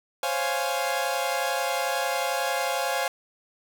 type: chord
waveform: sawtooth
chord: Db major seventh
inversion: third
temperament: equal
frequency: 523.3 / 554.4 / 698.5 / 830.6 Hz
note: C5 / Db5 / F5 / Ab5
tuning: 0 / 0 / 0 / 0 cents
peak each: -27 / -28 / -26 / -26 dBFS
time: 0.23-3.08 s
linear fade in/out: 2 ms
effects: none